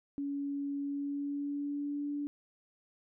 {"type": "tone with pitch glide", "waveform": "sine", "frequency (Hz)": [282.2, 289.3], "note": ["C#4", "D4"], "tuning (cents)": [31, -26], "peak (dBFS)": -33, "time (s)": [0.18, 2.27], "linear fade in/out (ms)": 0, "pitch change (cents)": 43, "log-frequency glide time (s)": [0.8, 2.1], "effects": []}